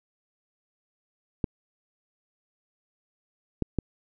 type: clicks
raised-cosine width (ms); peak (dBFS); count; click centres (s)
3; -12; 3; 1.442 / 3.623 / 3.787
effects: none